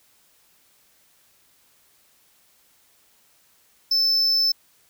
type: tone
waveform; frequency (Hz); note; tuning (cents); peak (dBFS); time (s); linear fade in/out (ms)
triangle; 5274; E8; 0; -16; 3.91-4.52; 5
effects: white hiss -60 dBFS RMS until 4.89 s